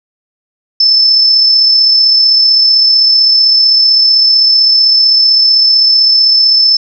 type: tone with amplitude modulation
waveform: sine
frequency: 5270 Hz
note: E8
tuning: 1 cent flat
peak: -3 dBFS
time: 0.8-6.77 s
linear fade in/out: 5 ms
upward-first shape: sine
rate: 35.7 Hz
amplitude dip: 30%
effects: none